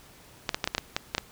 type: clicks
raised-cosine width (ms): 0.2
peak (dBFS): -8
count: 9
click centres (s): 0.492 / 0.545 / 0.642 / 0.675 / 0.749 / 0.781 / 0.965 / 1.149 / 1.181
effects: pink hiss -53 dBFS RMS until 1.31 s